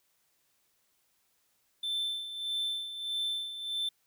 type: tone with tremolo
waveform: triangle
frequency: 3541 Hz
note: A7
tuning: 10 cents sharp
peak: -28 dBFS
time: 1.83-3.89 s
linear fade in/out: 5 ms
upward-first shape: sine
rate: 1.6 Hz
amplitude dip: 65%
effects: white hiss -73 dBFS RMS until 4.06 s